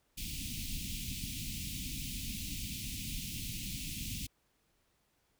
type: band-stop noise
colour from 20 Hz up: pink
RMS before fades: -40 dBFS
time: 0.17-4.27 s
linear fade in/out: 10 ms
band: 280 to 2400 Hz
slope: 48 dB/octave
effects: pink hiss -75 dBFS RMS until 5.39 s